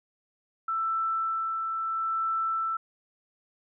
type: tone with tremolo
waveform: sine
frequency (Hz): 1328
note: E6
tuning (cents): +12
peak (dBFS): -25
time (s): 0.68-2.77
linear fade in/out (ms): 5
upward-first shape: sine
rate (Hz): 0.75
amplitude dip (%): 30
effects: none